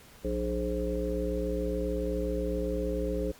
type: harmonic tone with a mistuned harmonic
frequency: 60 Hz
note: B1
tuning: 49 cents flat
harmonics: 1 / 3 / 5 / 7 / 9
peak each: -33 / -37 / -36 / -34 / -34 dBFS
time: 0.24-3.32 s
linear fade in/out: 10 ms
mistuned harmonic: 9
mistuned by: -41 cents
effects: pink hiss -54 dBFS RMS until 3.39 s + Opus 48 kbps